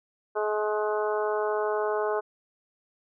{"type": "harmonic tone with a mistuned harmonic", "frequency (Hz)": 212.1, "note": "G#3", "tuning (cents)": 37, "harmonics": [2, 3, 4, 5, 6, 7], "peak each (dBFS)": [-27, -31, -33, -35, -37, -38], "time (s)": [0.35, 2.21], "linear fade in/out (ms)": 20, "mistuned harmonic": 6, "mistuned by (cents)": -18, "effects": []}